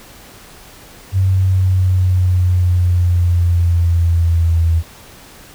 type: exponential sweep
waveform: sine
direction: down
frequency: 95.4 to 82.1 Hz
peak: -10 dBFS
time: 1.12-4.83 s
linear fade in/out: 50 ms
effects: pink hiss -40 dBFS RMS until 5.54 s